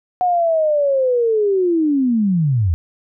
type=linear sweep; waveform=sine; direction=down; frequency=733 to 76.4 Hz; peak=-13 dBFS; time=0.21-2.74 s; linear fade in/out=0 ms; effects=none